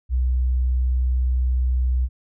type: tone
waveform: sine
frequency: 62.9 Hz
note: B1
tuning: 32 cents sharp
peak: -17 dBFS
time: 0.09-2.09 s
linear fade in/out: 50 ms
effects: none